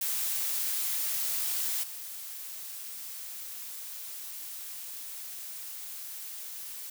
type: noise with level steps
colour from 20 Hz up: blue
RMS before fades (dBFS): -31 / -41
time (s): 0.01-6.9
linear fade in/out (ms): 5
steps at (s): 1.83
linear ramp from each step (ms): 5
effects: none